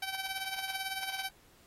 10% pulse tone with tremolo, 770 Hz, G5, 31 cents flat, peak -24 dBFS, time 0.02-1.29 s, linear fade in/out 5 ms, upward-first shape triangle, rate 18 Hz, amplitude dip 70%, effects pink hiss -63 dBFS RMS until 1.66 s + AAC 48 kbps

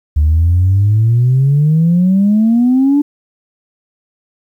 sine exponential sweep, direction up, 73 to 293.7 Hz, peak -6 dBFS, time 0.16-3.02 s, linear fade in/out 10 ms, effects tanh soft clip ceiling -4 dBFS + 8-bit

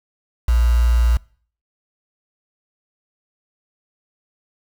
sine tone with quantisation, 59 Hz, A#1, 22 cents sharp, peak -12 dBFS, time 0.48-1.17 s, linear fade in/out 5 ms, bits 5, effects noise-tail reverb RT60 0.5 s tail -24 dB re dry

